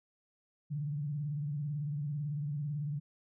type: tone with vibrato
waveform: sine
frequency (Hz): 146.5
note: D3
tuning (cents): -4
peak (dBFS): -33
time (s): 0.7-3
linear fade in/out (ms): 20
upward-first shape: sine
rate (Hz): 18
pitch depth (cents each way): 100
effects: none